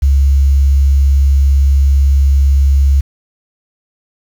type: tone with quantisation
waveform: sine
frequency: 68.9 Hz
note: C#2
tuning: 10 cents flat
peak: -6 dBFS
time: 0.02-3.01 s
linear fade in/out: 10 ms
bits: 6
effects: none